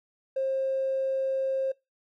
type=tone; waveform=triangle; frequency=533 Hz; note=C5; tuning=32 cents sharp; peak=-21 dBFS; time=0.36-1.72 s; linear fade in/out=10 ms; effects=noise-tail reverb RT60 0.2 s tail -25 dB re dry + tanh soft clip ceiling -23 dBFS